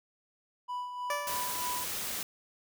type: tone with tremolo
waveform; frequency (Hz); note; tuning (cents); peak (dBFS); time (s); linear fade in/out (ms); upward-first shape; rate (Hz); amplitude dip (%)
triangle; 987.8; B5; 0; -31; 0.68-1.85; 20; sine; 3.2; 50
type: tone with exponential decay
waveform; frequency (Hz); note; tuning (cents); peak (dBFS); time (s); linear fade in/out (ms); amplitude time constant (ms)
15% pulse; 582; D5; -16; -23; 1.1-1.79; 2; 150
type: noise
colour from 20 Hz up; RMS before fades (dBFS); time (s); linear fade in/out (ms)
white; -36; 1.27-2.23; 2
effects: none